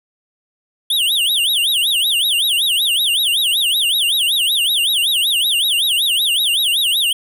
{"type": "tone with vibrato", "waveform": "square", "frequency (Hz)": 3271, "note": "G#7", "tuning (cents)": -27, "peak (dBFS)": -14, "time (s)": [0.9, 7.13], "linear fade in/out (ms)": 5, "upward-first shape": "sine", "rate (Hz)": 5.3, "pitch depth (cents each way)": 290, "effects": []}